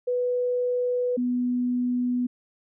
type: tone pair in turn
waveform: sine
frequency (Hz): 493.9 / 246.9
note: B4 / B3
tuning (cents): 0 / 0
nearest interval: octave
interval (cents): 1200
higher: first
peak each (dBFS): -22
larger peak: neither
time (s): 0.07-1.17 / 1.17-2.27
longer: neither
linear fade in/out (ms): 10
effects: none